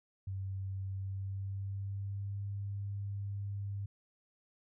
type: tone with pitch glide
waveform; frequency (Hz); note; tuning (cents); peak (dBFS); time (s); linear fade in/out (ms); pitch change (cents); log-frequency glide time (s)
sine; 96.3 to 100.1; G2 to G2; -30 to +37; -36; 0.27-3.86; 5; +67; 0.91-2.45
effects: none